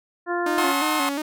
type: harmonic tone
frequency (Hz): 349.2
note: F4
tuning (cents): 0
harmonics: 1 / 2 / 3 / 4 / 5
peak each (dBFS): -25 / -28 / -30 / -31 / -32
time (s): 0.26-0.74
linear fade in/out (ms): 50
type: tone with vibrato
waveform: sawtooth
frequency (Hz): 293.7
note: D4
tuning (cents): 0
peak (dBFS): -21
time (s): 0.46-1.22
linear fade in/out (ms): 5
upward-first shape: square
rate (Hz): 2.8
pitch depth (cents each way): 77
type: chord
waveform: sawtooth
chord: F# diminished seventh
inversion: none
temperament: just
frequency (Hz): 740 / 888 / 1065.6 / 1278.7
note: F#5 / A5 / C6 / Eb6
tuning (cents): 0 / +16 / +31 / +47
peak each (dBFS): -25 / -27 / -21 / -25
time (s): 0.58-1.09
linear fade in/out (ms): 0
effects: none